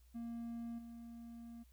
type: tone with level steps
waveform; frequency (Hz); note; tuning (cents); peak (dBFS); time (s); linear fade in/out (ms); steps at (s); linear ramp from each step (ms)
triangle; 233.1; A#3; 0; -40 / -47; 0.14-1.64; 20; 0.78; 10
effects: added 60 Hz sine -62 dBFS peak until 1.72 s + white hiss -75 dBFS RMS until 1.72 s